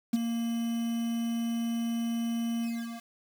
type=tone with ADSR envelope; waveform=triangle; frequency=232 Hz; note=A#3; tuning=8 cents flat; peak=-16 dBFS; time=0.13-3.07 s; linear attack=11 ms; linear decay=22 ms; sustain=-10 dB; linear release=450 ms; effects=tanh soft clip ceiling -17 dBFS + 7-bit